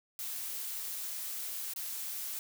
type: noise with dropouts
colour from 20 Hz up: blue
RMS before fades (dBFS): -39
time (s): 0.19-2.39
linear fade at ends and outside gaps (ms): 1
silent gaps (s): 1.736-1.761
effects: none